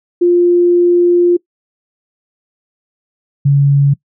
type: tone pair in turn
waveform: sine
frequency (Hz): 350.4 / 140.83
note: F4 / C#3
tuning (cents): +6 / +28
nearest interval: octave + major third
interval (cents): 1578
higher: first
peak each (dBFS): -6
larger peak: neither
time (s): 0.21-1.37 / 3.45-3.94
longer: first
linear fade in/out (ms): 10
effects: noise-tail reverb RT60 0.1 s tail -22 dB re dry